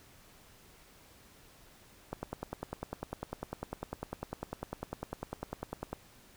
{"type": "click train", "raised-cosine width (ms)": 1, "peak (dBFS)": -22, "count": 39, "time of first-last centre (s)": [2.13, 5.93], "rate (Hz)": 10, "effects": ["pink hiss -59 dBFS RMS until 6.36 s"]}